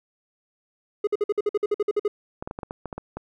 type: tone bursts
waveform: triangle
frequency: 415.3 Hz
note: G#4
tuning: in tune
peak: -17 dBFS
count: 13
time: 1.04-2.08 s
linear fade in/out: 5 ms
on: 32 ms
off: 52 ms
type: clicks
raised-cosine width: 1 ms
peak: -18 dBFS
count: 10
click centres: 2.425 / 2.475 / 2.511 / 2.589 / 2.632 / 2.709 / 2.857 / 2.928 / 2.98 / 3.17 s
effects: none